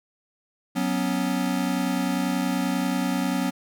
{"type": "chord", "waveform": "square", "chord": "F# suspended fourth", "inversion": "none", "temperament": "equal", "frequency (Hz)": [185, 246.9, 277.2], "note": ["F#3", "B3", "C#4"], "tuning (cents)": [0, 0, 0], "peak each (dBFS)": [-28, -28, -28], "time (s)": [0.75, 3.51], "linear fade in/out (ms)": 20, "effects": []}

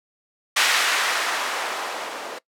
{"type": "noise with low-pass filter sweep", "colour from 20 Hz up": "violet", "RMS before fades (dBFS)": -24, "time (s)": [0.56, 2.39], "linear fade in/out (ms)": 10, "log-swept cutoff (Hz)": [2000, 560], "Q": 0.88, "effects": ["noise-tail reverb RT60 0.1 s tail -21 dB re dry", "high-pass 300 Hz 12 dB/octave"]}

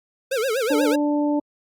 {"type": "tone with vibrato", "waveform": "square", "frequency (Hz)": 485.3, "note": "B4", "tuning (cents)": -30, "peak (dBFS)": -21, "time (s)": [0.31, 0.96], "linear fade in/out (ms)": 10, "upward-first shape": "sine", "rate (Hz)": 8.2, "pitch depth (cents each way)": 220}
{"type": "harmonic tone", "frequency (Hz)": 293.9, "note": "D4", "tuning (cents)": 1, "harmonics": [1, 2, 3], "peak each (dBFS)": [-19, -26, -30], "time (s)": [0.7, 1.4], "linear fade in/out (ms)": 10}
{"effects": ["Opus 48 kbps"]}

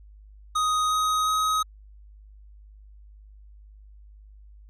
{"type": "tone with pitch steps", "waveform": "square", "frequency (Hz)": [1250, 1257.2, 1264.5], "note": ["D#6", "D#6", "D#6"], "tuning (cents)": [8, 18, 28], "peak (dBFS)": -22, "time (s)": [0.55, 1.63], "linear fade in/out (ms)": 10, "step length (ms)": 360, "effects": ["added 51 Hz sine -46 dBFS peak until 4.69 s", "low-pass 10000 Hz 12 dB/octave"]}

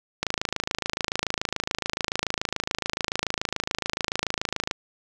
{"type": "click train", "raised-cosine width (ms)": 0.2, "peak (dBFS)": -7, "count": 122, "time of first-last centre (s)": [0.23, 4.711], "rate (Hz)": 27, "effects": []}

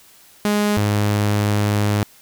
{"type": "tone pair in turn", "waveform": "sawtooth", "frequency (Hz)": [207.7, 103.73], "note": ["G#3", "G#2"], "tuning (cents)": [0, -2], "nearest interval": "octave", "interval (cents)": 1202, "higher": "first", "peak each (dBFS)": -12, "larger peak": "neither", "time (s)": [[0.45, 0.77], [0.77, 2.03]], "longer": "second", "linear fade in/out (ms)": 0, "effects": ["white hiss -49 dBFS RMS until 2.21 s"]}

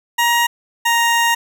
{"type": "tone pair in turn", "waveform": "20% pulse", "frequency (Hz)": [945, 934.7], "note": ["A#5", "A#5"], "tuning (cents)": [23, 4], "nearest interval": "unison", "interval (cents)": 19, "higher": "first", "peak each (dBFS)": -8, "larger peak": "neither", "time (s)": [[0.18, 0.47], [0.85, 1.35]], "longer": "second", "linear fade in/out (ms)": 10, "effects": []}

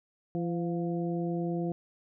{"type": "harmonic tone with a mistuned harmonic", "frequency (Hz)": 170.5, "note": "F3", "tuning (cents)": -41, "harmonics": [1, 2, 3, 4], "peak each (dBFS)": [-31, -33, -40, -41], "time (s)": [0.35, 1.72], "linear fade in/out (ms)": 0, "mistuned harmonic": 4, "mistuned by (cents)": 51, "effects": []}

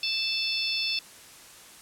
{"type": "harmonic tone", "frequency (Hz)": 880, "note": "A5", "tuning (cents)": 0, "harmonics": [3, 4, 5, 6], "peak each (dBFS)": [-31, -32, -32, -31], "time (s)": [0.03, 0.99], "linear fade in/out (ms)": 2, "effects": ["white hiss -49 dBFS RMS until 1.81 s", "low-pass 11000 Hz 12 dB/octave"]}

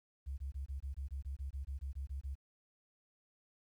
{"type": "tone bursts", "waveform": "sine", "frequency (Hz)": 68.2, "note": "C#2", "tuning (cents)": -28, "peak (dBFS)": -38, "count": 15, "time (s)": [0.26, 2.354], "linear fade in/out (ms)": 20, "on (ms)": 120, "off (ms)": 21, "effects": ["12-bit"]}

